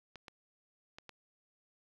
clicks, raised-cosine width 0.2 ms, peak -30 dBFS, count 4, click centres 0.157 / 0.282 / 0.985 / 1.093 s, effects low-pass 5000 Hz 12 dB/octave + 10-bit

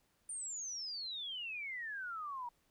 sine exponential sweep, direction down, 9190 to 937 Hz, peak -40 dBFS, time 0.29-2.49 s, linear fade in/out 5 ms, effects pink hiss -75 dBFS RMS until 2.7 s

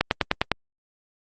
click train, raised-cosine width 0.3 ms, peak -3 dBFS, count 6, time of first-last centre 0.01-0.517 s, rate 9.87 Hz, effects Opus 48 kbps

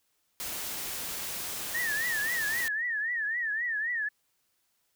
white noise, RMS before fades -36 dBFS, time 0.4-2.68 s, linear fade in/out 0 ms
sine tone with vibrato, 1811 Hz, A6, 49 cents sharp, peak -28 dBFS, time 1.74-4.09 s, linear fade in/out 10 ms, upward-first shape triangle, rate 3.8 Hz, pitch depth 160 cents each way
effects white hiss -74 dBFS RMS until 4.95 s

